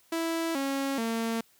sawtooth tone with pitch steps, 329.6 / 274 / 227.7 Hz, E4 / C#4 / A#3, 0 / -20 / -40 cents, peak -24 dBFS, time 0.12-1.41 s, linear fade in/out 5 ms, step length 430 ms, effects white hiss -63 dBFS RMS until 1.59 s

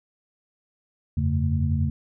sine tone cluster, 84.8 / 95.5 / 139.4 / 224.7 Hz, E2 / G2 / C#3 / A3, +50 / -45 / +10 / +37 cents, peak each -23 / -30 / -25 / -29 dBFS, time 1.17-1.9 s, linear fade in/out 5 ms, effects none

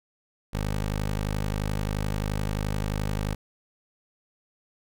15% pulse tone, 51.5 Hz, G#1, 14 cents flat, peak -20 dBFS, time 0.53-3.35 s, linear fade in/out 10 ms, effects none

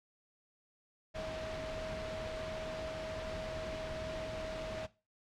sine tone in noise, 635 Hz, D#5, 35 cents sharp, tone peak -41 dBFS, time 1.14-4.87 s, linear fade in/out 20 ms, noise pink, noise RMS -43 dBFS, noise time 1.14-4.87 s, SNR -1 dB, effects noise-tail reverb RT60 0.3 s tail -18 dB re dry + low-pass 4000 Hz 12 dB/octave

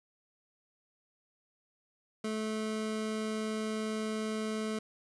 25% pulse tone, 217.3 Hz, A3, 21 cents flat, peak -29 dBFS, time 2.24-4.79 s, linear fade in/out 5 ms, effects resampled to 24000 Hz + 11-bit

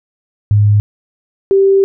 sine tone pair in turn, 103.83 / 390.3 Hz, G#2 / G4, 0 / -8 cents, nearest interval octave + major seventh, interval 2292 cents, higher second, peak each -6 dBFS, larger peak neither, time 0.51-0.8 / 1.51-1.84 s, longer second, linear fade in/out 0 ms, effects none

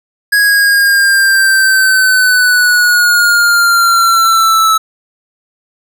square linear sweep, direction down, 1661.2 to 1304 Hz, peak -7 dBFS, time 0.32-4.78 s, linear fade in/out 10 ms, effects none

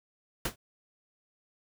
pink noise with exponential decay, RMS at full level -25 dBFS, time 0.45-0.56 s, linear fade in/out 5 ms, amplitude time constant 23 ms, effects none

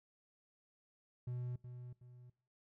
triangle tone with echo, 123.47 Hz, B2, in tune, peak -37 dBFS, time 1.27-1.56 s, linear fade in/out 5 ms, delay 370 ms, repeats 2, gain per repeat -8 dB, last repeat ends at 2.3 s, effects noise-tail reverb RT60 0.5 s tail -23 dB re dry

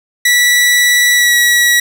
sawtooth tone with pitch glide, 1953 to 1928.3 Hz, B6 to B6, -20 to -42 cents, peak -4 dBFS, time 0.25-1.8 s, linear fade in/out 5 ms, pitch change -22 cents, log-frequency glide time 1.13-1.35 s, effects none

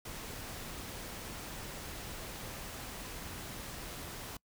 pink noise, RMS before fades -44 dBFS, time 0.05-4.37 s, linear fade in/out 5 ms, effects noise-tail reverb RT60 0.1 s tail -25 dB re dry

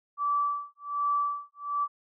sine tone with tremolo, 1158 Hz, D6, 25 cents flat, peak -23 dBFS, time 0.17-1.88 s, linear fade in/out 50 ms, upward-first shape sine, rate 1.3 Hz, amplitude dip 100%, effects none

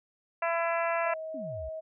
harmonic tone, 335.4 Hz, E4, 30 cents sharp, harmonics 2 / 3 / 4 / 5 / 6 / 7 / 8, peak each -29 / -33 / -35 / -37 / -39 / -40 / -41 dBFS, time 0.42-1.14 s, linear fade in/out 5 ms
sine tone, 636 Hz, D#5, 38 cents sharp, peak -35 dBFS, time 1.04-1.81 s, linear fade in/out 20 ms
sine exponential sweep, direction down, 302.6 to 58.27 Hz, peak -39 dBFS, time 1.34-1.69 s, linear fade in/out 5 ms
effects none

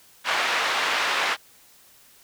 pink band-pass noise, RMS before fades -24 dBFS, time 0.24-1.37 s, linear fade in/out 50 ms, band 990 to 3200 Hz, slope 12 dB/octave, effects white hiss -54 dBFS RMS until 2.23 s

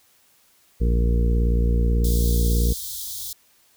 harmonic tone, 58.27 Hz, A#1, in tune, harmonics 1 / 2 / 3 / 4 / 5 / 6 / 7 / 8, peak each -17 / -28 / -28 / -32 / -37 / -39 / -37 / -32 dBFS, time 0.8-2.74 s, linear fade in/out 20 ms
white band-stop noise, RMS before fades -32 dBFS, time 2.04-3.33 s, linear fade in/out 5 ms, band 110 to 3300 Hz, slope 96 dB/octave
effects white hiss -59 dBFS RMS until 3.76 s

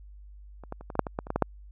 clicks, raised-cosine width 1 ms, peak -30 / -21 / -30 / -24 / -19 / -6 / -19 / -15 / -27 / -15 / -11 / -7 dBFS, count 12, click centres 0.637 / 0.724 / 0.81 / 0.902 / 0.954 / 0.993 / 1.068 / 1.189 / 1.269 / 1.304 / 1.36 / 1.423 s, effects added 50 Hz sine -45 dBFS peak until 1.71 s

